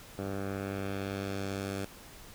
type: tone with low-pass filter sweep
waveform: 10% pulse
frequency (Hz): 98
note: G2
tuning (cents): 0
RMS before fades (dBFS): -36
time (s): 0.18-1.85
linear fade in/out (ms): 5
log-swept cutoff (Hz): 1100 to 12000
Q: 0.92
effects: pink hiss -51 dBFS RMS until 2.34 s